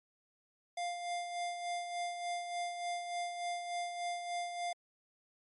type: tone with tremolo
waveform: square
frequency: 700 Hz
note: F5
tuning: 4 cents sharp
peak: -35 dBFS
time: 0.77-4.73 s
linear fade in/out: 5 ms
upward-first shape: sine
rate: 3.4 Hz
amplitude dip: 50%
effects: low-pass 12000 Hz 12 dB/octave + MP3 48 kbps